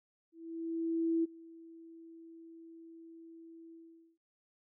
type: tone with ADSR envelope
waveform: sine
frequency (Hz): 329.6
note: E4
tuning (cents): 0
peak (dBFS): -27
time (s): 0.32-4.18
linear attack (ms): 920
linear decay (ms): 18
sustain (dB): -23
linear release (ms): 450
effects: none